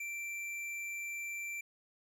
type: tone with tanh clipping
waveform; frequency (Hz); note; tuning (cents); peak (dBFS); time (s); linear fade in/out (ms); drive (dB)
sine; 2349; D7; 0; -40; 0-1.61; 5; 13
effects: none